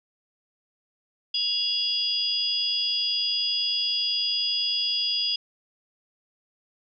sine tone cluster, 2833 / 3353 / 4905 Hz, F7 / G#7 / D#8, +24 / +16 / -26 cents, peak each -31 / -27 / -26 dBFS, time 1.34-5.36 s, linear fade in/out 5 ms, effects none

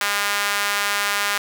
sawtooth tone with high-pass filter, 203.3 Hz, G#3, 37 cents flat, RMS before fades -22 dBFS, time 0.01-1.38 s, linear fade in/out 2 ms, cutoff 1400 Hz, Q 1.2, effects none

